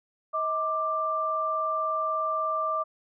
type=tone pair together; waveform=sine; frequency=635 / 1181.5 Hz; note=D#5 / D6; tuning=+35 / +10 cents; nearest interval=major seventh; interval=1075 cents; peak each=-31 / -26 dBFS; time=0.33-2.84 s; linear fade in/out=20 ms; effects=none